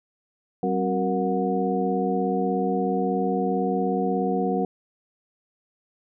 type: tone cluster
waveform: sine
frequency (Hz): 190.3 / 267.2 / 372 / 468.4 / 730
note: F#3 / C4 / F#4 / A#4 / F#5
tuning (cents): +49 / +36 / +9 / +8 / -24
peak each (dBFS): -26 / -29 / -29 / -27 / -28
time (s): 0.63-4.65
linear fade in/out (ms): 2
effects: none